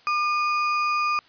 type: tone with sample-and-hold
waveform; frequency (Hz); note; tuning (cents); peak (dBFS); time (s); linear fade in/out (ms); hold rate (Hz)
sine; 1202; D6; +40; -20; 0.07-1.19; 0; 3675
effects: white hiss -55 dBFS RMS until 1.28 s + resampled to 11025 Hz